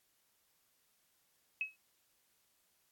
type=tone with exponential decay; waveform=sine; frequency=2567 Hz; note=E7; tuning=47 cents flat; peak=-30 dBFS; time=1.61-1.76 s; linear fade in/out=1 ms; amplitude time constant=31 ms; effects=white hiss -75 dBFS RMS until 2.91 s + AAC 64 kbps